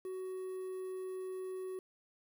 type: tone with quantisation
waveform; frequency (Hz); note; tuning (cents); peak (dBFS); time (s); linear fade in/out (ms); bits
triangle; 373.8; F#4; +18; -37; 0.05-1.79; 2; 10
effects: none